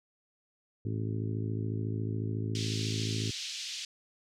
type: harmonic tone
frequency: 54 Hz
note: A1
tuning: 32 cents flat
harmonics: 2 / 3 / 4 / 5 / 6 / 7 / 8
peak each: -32 / -41 / -42 / -40 / -45 / -43 / -48 dBFS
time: 0.85-3.31 s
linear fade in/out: 5 ms
type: band-pass noise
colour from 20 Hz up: pink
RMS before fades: -39 dBFS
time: 2.55-3.85 s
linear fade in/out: 2 ms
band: 2900 to 6200 Hz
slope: 24 dB/octave
effects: none